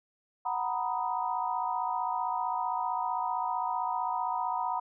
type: chord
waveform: sine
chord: B major seventh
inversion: second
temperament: equal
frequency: 740 / 932.3 / 987.8 / 1244.5 Hz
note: F#5 / A#5 / B5 / D#6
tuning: 0 / 0 / 0 / 0 cents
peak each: -34 / -33 / -33 / -39 dBFS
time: 0.45-4.8 s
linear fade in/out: 10 ms
effects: none